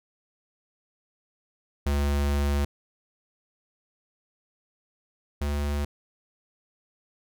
square tone pair in turn, 71.4 / 72.48 Hz, D2 / D2, -48 / -22 cents, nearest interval unison, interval 26 cents, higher second, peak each -23 / -26 dBFS, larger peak first, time 1.86-2.65 / 5.41-5.85 s, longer first, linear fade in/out 5 ms, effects none

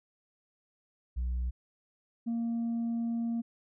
sine tone pair in turn, 61.5 / 232.2 Hz, B1 / A#3, -7 / -7 cents, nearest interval octave + major seventh, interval 2300 cents, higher second, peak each -27 dBFS, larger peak neither, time 1.16-1.51 / 2.26-3.42 s, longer second, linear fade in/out 20 ms, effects tanh soft clip ceiling -28 dBFS

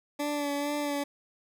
20% pulse tone with vibrato, 289.4 Hz, D4, 25 cents flat, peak -24 dBFS, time 0.19-1.04 s, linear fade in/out 10 ms, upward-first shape sine, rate 2.2 Hz, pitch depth 27 cents each way, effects none

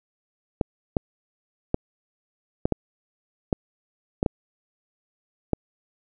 clicks, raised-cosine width 2 ms, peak -7 dBFS, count 9, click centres 0.612 / 0.968 / 1.744 / 2.655 / 2.723 / 3.528 / 4.229 / 4.262 / 5.533 s, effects none

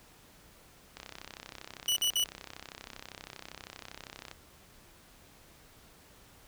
click train, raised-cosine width 0.2 ms, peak -25 dBFS, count 110, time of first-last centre 0.97-4.314 s, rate 32.6 Hz
sawtooth tone bursts, 2953 Hz, F#7, 4 cents flat, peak -23 dBFS, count 3, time 1.88-2.24 s, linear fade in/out 2 ms, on 84 ms, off 54 ms
effects pink hiss -58 dBFS RMS until 6.47 s

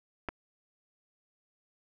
clicks, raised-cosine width 0.5 ms, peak -19 / -25 dBFS, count 2, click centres 0.287 / 0.29 s, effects none

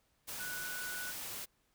sine tone in noise, 1480 Hz, F#6, in tune, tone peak -41 dBFS, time 0.39-1.12 s, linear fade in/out 20 ms, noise white, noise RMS -43 dBFS, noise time 0.27-1.46 s, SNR -1 dB, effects pink hiss -75 dBFS RMS until 1.74 s

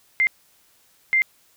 sine tone bursts at uneven times, 2093 Hz, C7, in tune, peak -15 dBFS, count 2, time 0.2-0.27 / 1.13-1.22 s, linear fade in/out 0 ms, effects white hiss -59 dBFS RMS until 1.56 s

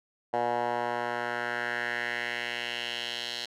10% pulse tone with band-pass filter sweep, 120 Hz, B2, 49 cents flat, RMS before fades -32 dBFS, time 0.33-3.46 s, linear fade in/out 10 ms, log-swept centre 790 to 3900 Hz, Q 2.5, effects none

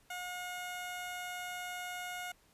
15% pulse tone, 720 Hz, F#5, 47 cents flat, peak -33 dBFS, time 0.1-2.32 s, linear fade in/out 5 ms, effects pink hiss -67 dBFS RMS until 2.53 s + resampled to 32000 Hz

